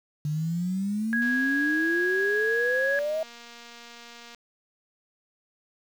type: exponential sweep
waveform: sine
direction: up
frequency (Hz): 146.8 to 647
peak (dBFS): -25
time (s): 0.25-3.23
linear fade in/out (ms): 2
type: tone with pitch glide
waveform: sine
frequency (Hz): 1655 to 1664.6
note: G#6 to G#6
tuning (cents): -6 to +4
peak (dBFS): -24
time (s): 1.13-2.99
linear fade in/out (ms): 0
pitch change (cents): +10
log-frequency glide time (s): 2.07-2.7
type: click train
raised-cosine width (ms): 0.2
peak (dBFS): -29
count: 739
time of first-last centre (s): 1.22-4.347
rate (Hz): 236
effects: 8-bit